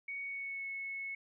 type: tone with pitch glide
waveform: sine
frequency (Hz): 2234 to 2197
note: C#7 to C#7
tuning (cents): +13 to -16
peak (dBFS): -38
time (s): 0.08-1.15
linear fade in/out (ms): 5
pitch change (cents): -29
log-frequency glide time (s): 0.22-0.67
effects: none